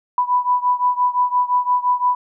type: beating tone pair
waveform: sine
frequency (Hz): 987.8 / 993.6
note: B5 / B5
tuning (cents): 0 / +10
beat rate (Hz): 5.8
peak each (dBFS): -17 / -19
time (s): 0.18-2.15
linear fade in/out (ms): 2
effects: none